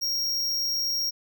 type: tone with amplitude modulation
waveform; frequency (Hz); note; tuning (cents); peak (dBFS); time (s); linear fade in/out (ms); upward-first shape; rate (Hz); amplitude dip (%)
square; 5588; F8; 0; -24; 0.01-1.11; 20; sine; 166; 25
effects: none